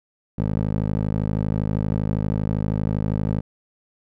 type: tone with band-pass filter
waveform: 15% pulse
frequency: 52.6 Hz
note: G#1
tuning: 23 cents sharp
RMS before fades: -23 dBFS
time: 0.38-3.41 s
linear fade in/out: 10 ms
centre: 200 Hz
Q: 0.67
effects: none